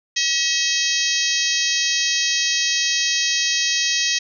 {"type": "harmonic tone", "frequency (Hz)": 641, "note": "E5", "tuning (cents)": -49, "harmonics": [3, 4, 5, 6, 7, 8, 9, 10], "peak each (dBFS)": [-26, -26, -26, -26, -26, -26, -26, -26], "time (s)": [0.16, 4.19], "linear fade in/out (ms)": 10, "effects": []}